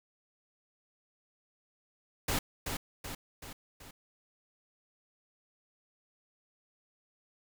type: noise with echo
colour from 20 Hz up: pink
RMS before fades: -31 dBFS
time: 2.28-2.39 s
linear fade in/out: 5 ms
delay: 380 ms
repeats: 4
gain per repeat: -5 dB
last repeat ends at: 3.91 s
effects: none